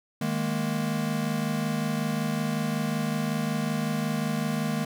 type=chord; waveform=square; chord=D# suspended fourth; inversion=none; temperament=equal; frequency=155.56 / 207.7 / 233.1 Hz; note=D#3 / G#3 / A#3; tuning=0 / 0 / 0 cents; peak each=-31 dBFS; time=0.21-4.85 s; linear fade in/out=5 ms; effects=none